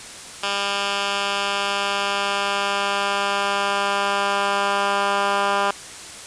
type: tone with band-pass filter sweep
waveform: 10% pulse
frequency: 200 Hz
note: G3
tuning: 35 cents sharp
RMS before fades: -22 dBFS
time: 0.43-5.71 s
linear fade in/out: 2 ms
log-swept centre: 2900 to 1400 Hz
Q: 0.91
effects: white hiss -37 dBFS RMS until 6.26 s + resampled to 22050 Hz